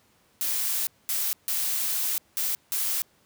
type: noise bursts at uneven times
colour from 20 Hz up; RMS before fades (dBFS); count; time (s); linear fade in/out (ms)
blue; -27; 5; 0.41-0.87 / 1.09-1.33 / 1.48-2.18 / 2.37-2.55 / 2.72-3.02; 0
effects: pink hiss -63 dBFS RMS until 3.25 s + high-pass 80 Hz 12 dB/octave